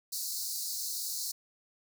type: high-pass noise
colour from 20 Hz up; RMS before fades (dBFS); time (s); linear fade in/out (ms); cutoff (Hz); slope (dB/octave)
pink; -36; 0.12-1.32; 10; 4100; 96
effects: none